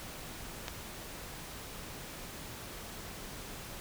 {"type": "click", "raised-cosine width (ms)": 0.2, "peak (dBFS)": -19, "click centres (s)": 0.682, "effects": ["pink hiss -45 dBFS RMS until 3.8 s"]}